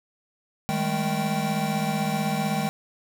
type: tone cluster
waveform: square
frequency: 157.3 / 200.6 / 216.4 / 779 Hz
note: D#3 / G3 / A3 / G5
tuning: +19 / +40 / -29 / -11 cents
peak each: -30 dBFS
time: 0.69-2.69 s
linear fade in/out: 0 ms
effects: none